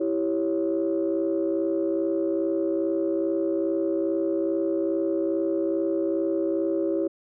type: chord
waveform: sine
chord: C# diminished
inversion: first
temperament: equal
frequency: 329.6 / 392 / 554.4 Hz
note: E4 / G4 / C#5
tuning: 0 / 0 / 0 cents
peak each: -24 / -27 / -28 dBFS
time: 0-7.08 s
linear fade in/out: 10 ms
effects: tanh soft clip ceiling -15 dBFS